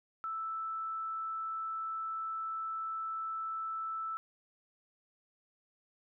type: tone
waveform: sine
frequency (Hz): 1318.5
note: E6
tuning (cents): 0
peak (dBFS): -35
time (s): 0.24-4.17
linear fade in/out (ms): 0
effects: none